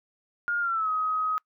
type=tone with pitch glide; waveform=sine; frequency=1418 to 1263.3 Hz; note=F6 to D#6; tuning=+26 to +26 cents; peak=-24 dBFS; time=0.48-1.38 s; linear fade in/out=0 ms; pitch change=-200 cents; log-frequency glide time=0.6-0.9 s; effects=noise-tail reverb RT60 0.1 s tail -25 dB re dry